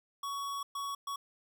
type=tone bursts at uneven times; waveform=square; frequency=1120 Hz; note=C#6; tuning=18 cents sharp; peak=-36 dBFS; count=3; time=0.23-0.63 / 0.75-0.95 / 1.07-1.16 s; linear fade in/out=5 ms; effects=none